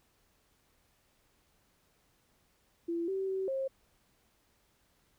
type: tone with pitch steps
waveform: sine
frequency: 338.1 / 384.7 / 381.9 / 535 Hz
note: E4 / G4 / G4 / C5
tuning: +44 / -33 / -45 / +38 cents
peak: -31 dBFS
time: 2.88-3.68 s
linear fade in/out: 10 ms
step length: 200 ms
effects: pink hiss -71 dBFS RMS until 5.18 s

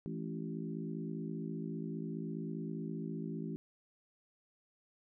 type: harmonic tone with a mistuned harmonic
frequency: 55 Hz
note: A1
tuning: in tune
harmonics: 3 / 4 / 5 / 6 / 7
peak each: -41 / -43 / -45 / -47 / -48 dBFS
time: 0.06-3.56 s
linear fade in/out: 0 ms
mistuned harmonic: 4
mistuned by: -45 cents
effects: none

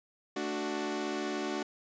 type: chord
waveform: sawtooth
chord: D major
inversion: second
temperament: equal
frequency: 220 / 293.7 / 370 Hz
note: A3 / D4 / F#4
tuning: 0 / 0 / 0 cents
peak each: -36 / -32 / -32 dBFS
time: 0.36-1.63 s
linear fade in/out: 5 ms
effects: resampled to 16000 Hz

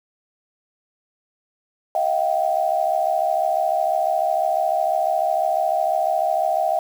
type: tone cluster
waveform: sine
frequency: 635 / 701 / 775 Hz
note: D#5 / F5 / G5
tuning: +35 / +6 / -20 cents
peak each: -22 dBFS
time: 1.95-6.79 s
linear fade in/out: 2 ms
effects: 7-bit

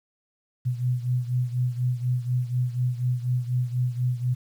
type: beating tone pair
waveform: sine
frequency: 123.47 / 127.57 Hz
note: B2 / C3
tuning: 0 / -43 cents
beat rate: 4.1 Hz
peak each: -24 / -28 dBFS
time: 0.65-4.35 s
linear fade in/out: 20 ms
effects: 9-bit

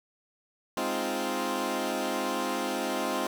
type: chord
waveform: 15% pulse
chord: F minor seventh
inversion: first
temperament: equal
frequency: 207.7 / 261.6 / 311.1 / 349.2 Hz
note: Ab3 / C4 / Eb4 / F4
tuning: 0 / 0 / 0 / 0 cents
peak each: -30 / -26 / -30 / -27 dBFS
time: 0.77-3.27 s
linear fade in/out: 2 ms
effects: none

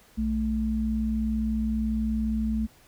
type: tone pair together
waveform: sine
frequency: 61.7 / 219.4 Hz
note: B1 / A3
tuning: -1 / -5 cents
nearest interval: octave + minor seventh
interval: 2196 cents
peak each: -29 / -25 dBFS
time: 0.17-2.67 s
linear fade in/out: 20 ms
effects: pink hiss -57 dBFS RMS until 2.87 s

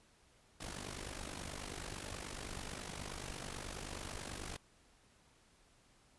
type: noise with amplitude modulation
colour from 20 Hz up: pink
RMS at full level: -42 dBFS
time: 0.6-4.57 s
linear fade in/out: 10 ms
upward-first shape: sine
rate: 49.3 Hz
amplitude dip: 75%
effects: pink hiss -68 dBFS RMS until 6.18 s + resampled to 24000 Hz

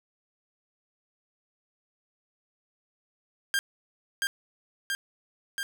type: tone with echo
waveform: sawtooth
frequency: 1600 Hz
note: G6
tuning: 35 cents sharp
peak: -20 dBFS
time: 3.54-3.59 s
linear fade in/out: 0 ms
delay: 680 ms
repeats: 3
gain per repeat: -2 dB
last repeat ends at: 5.63 s
effects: 10-bit

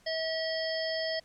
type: harmonic tone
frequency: 644 Hz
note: E5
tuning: 41 cents flat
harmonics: 1 / 3 / 5 / 7 / 8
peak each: -32 / -37 / -41 / -40 / -38 dBFS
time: 0.06-1.2 s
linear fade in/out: 10 ms
effects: pink hiss -63 dBFS RMS until 1.24 s + low-pass 10000 Hz 12 dB/octave

